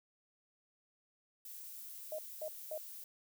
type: noise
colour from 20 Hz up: violet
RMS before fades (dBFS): -49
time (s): 1.45-3.04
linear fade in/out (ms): 2
type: tone bursts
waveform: sine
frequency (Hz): 621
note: D#5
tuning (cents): -3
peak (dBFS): -38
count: 3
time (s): 2.12-2.778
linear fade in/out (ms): 2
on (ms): 66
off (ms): 230
effects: none